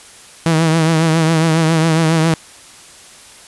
sawtooth tone with vibrato, 161.6 Hz, E3, 34 cents flat, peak -7 dBFS, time 0.46-2.34 s, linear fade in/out 0 ms, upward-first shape triangle, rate 7.3 Hz, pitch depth 63 cents each way, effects white hiss -40 dBFS RMS until 3.47 s + resampled to 24000 Hz

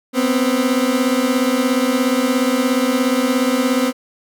30% pulse beating tone pair, 246.9 / 263.9 Hz, B3 / C4, 0 / +15 cents, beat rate 17 Hz, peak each -15 dBFS, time 0.13-3.93 s, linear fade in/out 50 ms, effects none

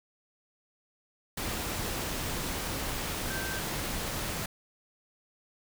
sine tone in noise, 1560 Hz, G6, 9 cents flat, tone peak -37 dBFS, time 3.3-3.59 s, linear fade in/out 5 ms, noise pink, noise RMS -34 dBFS, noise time 1.37-4.46 s, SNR -6 dB, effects none

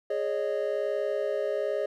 triangle chord, Ab suspended fourth, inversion none, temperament equal with one note detuned, 415.3 / 554.4 / 615.5 Hz, Ab4 / Db5 / Eb5, 0 / 0 / -19 cents, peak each -29 dBFS, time 0.1-1.86 s, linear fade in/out 5 ms, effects none

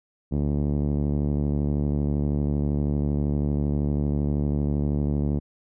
5% pulse tone with low-pass filter, 72.7 Hz, D2, 17 cents flat, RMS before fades -24 dBFS, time 0.31-5.4 s, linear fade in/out 20 ms, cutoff 210 Hz, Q 0.88, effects none

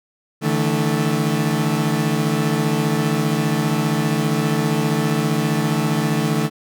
30% pulse chord, D suspended second, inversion none, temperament equal with one note detuned, 146.83 / 161.89 / 220 Hz, D3 / E3 / A3, 0 / -31 / 0 cents, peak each -19 dBFS, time 0.41-6.5 s, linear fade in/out 50 ms, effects none

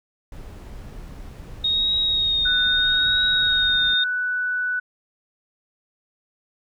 brown noise, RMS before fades -37 dBFS, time 0.32-3.94 s, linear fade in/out 2 ms
sine tone with vibrato, 3729 Hz, A#7, in tune, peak -18 dBFS, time 1.64-4.04 s, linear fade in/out 5 ms, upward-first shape triangle, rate 0.78 Hz, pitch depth 38 cents each way
sine tone, 1487 Hz, F#6, 8 cents sharp, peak -21 dBFS, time 2.45-4.8 s, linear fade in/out 10 ms
effects none

